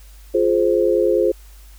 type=chord; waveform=sine; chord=F minor; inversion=none; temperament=just; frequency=349.2 / 419.1 / 523.8 Hz; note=F4 / Ab4 / C5; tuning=0 / +16 / +2 cents; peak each=-18 dBFS; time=0.34-1.32 s; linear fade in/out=10 ms; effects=added 50 Hz sine -40 dBFS peak until 1.78 s + white hiss -51 dBFS RMS until 1.78 s